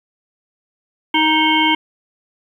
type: harmonic tone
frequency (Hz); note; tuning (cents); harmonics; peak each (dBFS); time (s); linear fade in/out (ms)
312.6; D#4; +8; 1 / 3 / 5 / 7 / 9 / 10; -18 / -16 / -27 / -18 / -26 / -19; 1.14-1.75; 5
effects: 8-bit